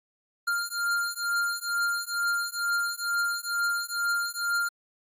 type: beating tone pair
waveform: square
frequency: 1396.9 / 1399.1 Hz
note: F6 / F6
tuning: 0 / +3 cents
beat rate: 2.2 Hz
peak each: -30 dBFS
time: 0.47-4.69 s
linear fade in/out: 10 ms
effects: AAC 64 kbps